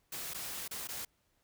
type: noise with dropouts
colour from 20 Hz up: white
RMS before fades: -41 dBFS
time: 0.12-1.05 s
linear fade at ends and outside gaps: 5 ms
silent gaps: 0.337-0.344 / 0.679-0.71 / 0.874-0.887 s
effects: pink hiss -75 dBFS RMS until 1.43 s